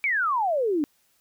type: exponential sweep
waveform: sine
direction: down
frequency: 2349 to 280 Hz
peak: -21 dBFS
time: 0.04-0.84 s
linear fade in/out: 0 ms
effects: white hiss -66 dBFS RMS until 1.2 s